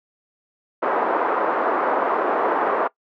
white band-pass noise, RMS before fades -21 dBFS, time 0.82-2.88 s, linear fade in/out 10 ms, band 330 to 1200 Hz, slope 24 dB/octave, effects noise-tail reverb RT60 0.1 s tail -21 dB re dry

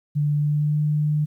sine tone with pitch glide, 147.3 to 150.22 Hz, D3 to D3, +6 to +39 cents, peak -18 dBFS, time 0.15-1.26 s, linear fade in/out 20 ms, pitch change +33 cents, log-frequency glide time 0.36-0.81 s, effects 10-bit

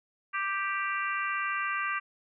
harmonic tone, 392.6 Hz, G4, 3 cents sharp, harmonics 3 / 4 / 5 / 6 / 7, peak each -32 / -34 / -36 / -38 / -39 dBFS, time 0.33-2 s, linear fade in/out 20 ms, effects none

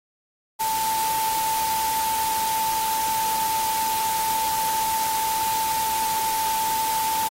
sine tone in noise, 885 Hz, A5, 10 cents sharp, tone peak -22 dBFS, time 0.59-7.29 s, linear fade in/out 20 ms, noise white, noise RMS -29 dBFS, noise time 0.59-7.29 s, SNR +4 dB, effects AAC 48 kbps

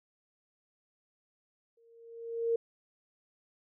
sine tone with exponential growth, 461.9 Hz, A#4, 16 cents flat, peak -24 dBFS, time 1.77-2.56 s, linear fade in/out 5 ms, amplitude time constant 170 ms, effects none

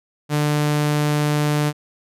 sawtooth tone, 148.7 Hz, D3, 22 cents sharp, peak -13 dBFS, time 0.29-1.73 s, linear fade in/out 50 ms, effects resampled to 32000 Hz

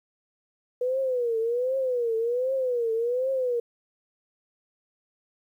sine tone with vibrato, 489.2 Hz, B4, 16 cents flat, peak -23 dBFS, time 0.81-3.6 s, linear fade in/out 5 ms, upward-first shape triangle, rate 1.3 Hz, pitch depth 170 cents each way, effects 10-bit

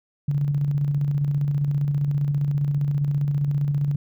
sine tone with tremolo, 143.6 Hz, D3, 39 cents flat, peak -18 dBFS, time 0.28-3.96 s, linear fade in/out 5 ms, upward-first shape square, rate 15 Hz, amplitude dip 35%, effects none

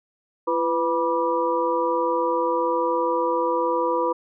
sine tone cluster, 339.1 / 498 / 974 / 1179 Hz, E4 / B4 / B5 / D6, +49 / +14 / -24 / +6 cents, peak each -27 / -23 / -24 / -29 dBFS, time 0.47-4.13 s, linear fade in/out 10 ms, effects none

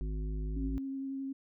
harmonic tone, 52.3 Hz, G#1, 13 cents sharp, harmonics 1 / 3 / 5 / 7, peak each -33 / -43 / -47 / -50 dBFS, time 0.01-0.78 s, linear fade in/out 0 ms
sine tone with vibrato, 270.2 Hz, C#4, 44 cents flat, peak -35 dBFS, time 0.56-1.33 s, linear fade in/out 10 ms, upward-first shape triangle, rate 11 Hz, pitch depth 13 cents each way
effects none

